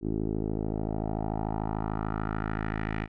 10% pulse tone with low-pass filter sweep, 53.5 Hz, A1, 48 cents flat, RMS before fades -31 dBFS, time 0.01-3.08 s, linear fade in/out 50 ms, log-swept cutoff 350 to 2200 Hz, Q 2.6, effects none

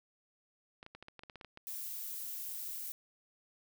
clicks, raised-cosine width 0.3 ms, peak -33 dBFS, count 12, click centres 0.829 / 0.864 / 0.95 / 1.026 / 1.084 / 1.193 / 1.235 / 1.298 / 1.357 / 1.412 / 1.447 / 1.574 s
violet noise, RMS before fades -42 dBFS, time 1.67-2.92 s, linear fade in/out 0 ms
effects none

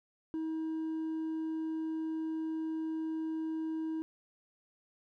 sine tone with hard clipping, 319 Hz, D#4, 43 cents sharp, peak -34 dBFS, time 0.34-4.02 s, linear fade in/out 0 ms, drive 2 dB, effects none

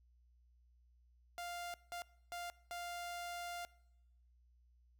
sawtooth tone bursts at uneven times, 698.5 Hz, F5, in tune, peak -39 dBFS, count 4, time 1.38-1.74 / 1.92-2.02 / 2.32-2.5 / 2.71-3.65 s, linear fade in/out 0 ms, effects noise-tail reverb RT60 0.9 s tail -22 dB re dry + added 60 Hz sine -66 dBFS peak until 4.99 s

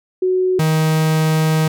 sine / 45% pulse tone pair in turn, 370 / 157.56 Hz, F#4 / D#3, 0 / +22 cents, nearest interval octave + minor third, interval 1478 cents, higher first, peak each -13 dBFS, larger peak neither, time 0.22-0.59 / 0.59-1.68 s, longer second, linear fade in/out 5 ms, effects none

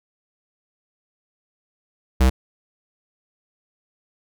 square tone, 64.5 Hz, C2, 24 cents flat, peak -13 dBFS, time 2.2-2.3 s, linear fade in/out 10 ms, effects none

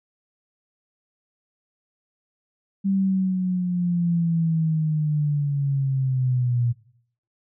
sine linear sweep, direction down, 196 to 118.4 Hz, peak -19 dBFS, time 2.84-6.73 s, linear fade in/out 20 ms, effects noise-tail reverb RT60 0.6 s tail -18 dB re dry

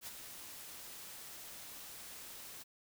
white noise with ADSR envelope, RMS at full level -44 dBFS, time 0.01-2.64 s, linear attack 61 ms, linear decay 23 ms, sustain -6 dB, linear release 23 ms, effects none

